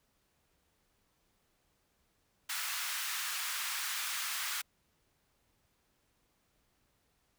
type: high-pass noise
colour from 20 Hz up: pink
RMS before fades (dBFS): -37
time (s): 2.49-4.62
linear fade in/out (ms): 10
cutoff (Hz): 1200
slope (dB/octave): 24
effects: pink hiss -75 dBFS RMS until 7.38 s